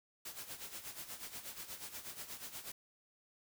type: noise with tremolo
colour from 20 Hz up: white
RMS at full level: -45 dBFS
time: 0.25-2.72 s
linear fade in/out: 5 ms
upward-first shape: sine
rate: 8.3 Hz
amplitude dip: 70%
effects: none